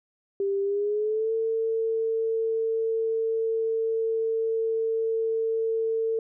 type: tone with pitch glide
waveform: sine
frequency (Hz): 395.5 to 449.1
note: G4 to A4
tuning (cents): +15 to +35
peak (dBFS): -23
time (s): 0.4-6.19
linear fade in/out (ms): 2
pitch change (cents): +220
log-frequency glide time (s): 0.62-1.33
effects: none